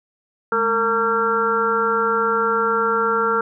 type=harmonic tone with a mistuned harmonic; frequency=228.3 Hz; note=A#3; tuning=36 cents flat; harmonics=1 / 2 / 4 / 5 / 6 / 7; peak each=-30 / -21 / -26 / -28 / -19 / -31 dBFS; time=0.52-3.41 s; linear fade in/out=2 ms; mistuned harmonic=1; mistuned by=-140 cents; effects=none